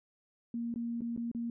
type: tone with dropouts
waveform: sine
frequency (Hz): 234.3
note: A#3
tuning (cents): +9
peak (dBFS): -33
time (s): 0.54-1.5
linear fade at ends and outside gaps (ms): 2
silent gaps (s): 0.741-0.759 / 1.008-1.018 / 1.164-1.175 / 1.315-1.348
effects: none